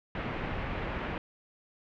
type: low-pass noise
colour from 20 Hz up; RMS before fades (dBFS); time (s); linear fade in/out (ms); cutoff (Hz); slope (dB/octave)
pink; -35; 0.15-1.18; 2; 2600; 24
effects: none